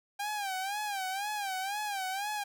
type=tone with vibrato; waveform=sawtooth; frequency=796 Hz; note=G5; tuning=26 cents sharp; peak=-29 dBFS; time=0.19-2.44 s; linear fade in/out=10 ms; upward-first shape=sine; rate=2 Hz; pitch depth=110 cents each way; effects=none